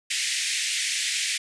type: band-pass noise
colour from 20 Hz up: pink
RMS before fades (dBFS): -27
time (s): 0.1-1.38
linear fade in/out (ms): 10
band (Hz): 1900 to 9400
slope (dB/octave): 48
effects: none